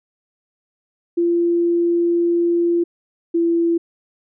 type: tone pair in turn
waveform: sine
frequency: 343 / 337.1 Hz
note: F4 / E4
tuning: -31 / +39 cents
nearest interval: unison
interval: 30 cents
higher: first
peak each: -14 dBFS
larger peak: neither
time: 1.17-2.84 / 3.34-3.78 s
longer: first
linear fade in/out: 10 ms
effects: none